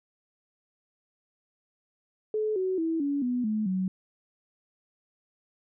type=tone with pitch steps; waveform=sine; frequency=430 / 374.3 / 325.9 / 283.7 / 247 / 215 / 187.17 Hz; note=A4 / F#4 / E4 / C#4 / B3 / A3 / F#3; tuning=-40 / +20 / -20 / +40 / 0 / -40 / +20 cents; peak=-25 dBFS; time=2.34-3.88 s; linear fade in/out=2 ms; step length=220 ms; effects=none